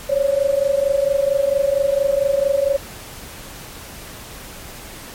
sine tone pair together, 542.6 / 567 Hz, C#5 / C#5, -37 / +39 cents, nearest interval minor second, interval 76 cents, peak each -18 / -17 dBFS, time 0.09-2.77 s, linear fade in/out 10 ms, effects pink hiss -36 dBFS RMS until 5.14 s + MP3 64 kbps

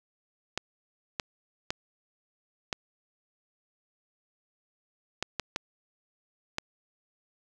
clicks, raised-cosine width 0.2 ms, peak -12 dBFS, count 8, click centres 0.576 / 1.198 / 1.705 / 2.728 / 5.226 / 5.397 / 5.561 / 6.584 s, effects none

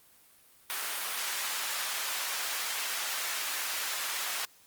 pink high-pass noise, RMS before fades -34 dBFS, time 0.7-4.45 s, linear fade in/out 0 ms, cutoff 1200 Hz, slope 12 dB/octave, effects white hiss -60 dBFS RMS until 4.66 s + Opus 32 kbps

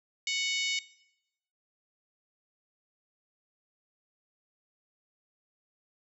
harmonic tone with a mistuned harmonic, 740 Hz, F#5, in tune, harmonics 3 / 4 / 5 / 6 / 7 / 8 / 9 / 10, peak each -33 / -35 / -37 / -39 / -40 / -41 / -42 / -43 dBFS, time 0.27-0.79 s, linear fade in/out 2 ms, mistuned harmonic 9, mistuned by +18 cents, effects noise-tail reverb RT60 0.9 s tail -21 dB re dry

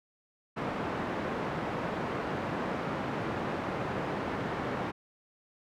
pink band-pass noise, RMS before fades -34 dBFS, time 0.56-4.92 s, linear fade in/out 20 ms, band 150 to 1500 Hz, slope 12 dB/octave, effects none

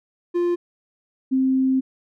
triangle / sine tone pair in turn, 349.2 / 262.7 Hz, F4 / C4, 0 / +7 cents, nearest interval perfect fourth, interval 493 cents, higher first, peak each -16 dBFS, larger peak neither, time 0.34-0.56 / 1.31-1.81 s, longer second, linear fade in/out 20 ms, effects none

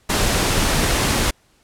pink noise, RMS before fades -18 dBFS, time 0.09-1.31 s, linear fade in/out 10 ms, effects pink hiss -58 dBFS RMS until 1.63 s + low-pass 11000 Hz 12 dB/octave

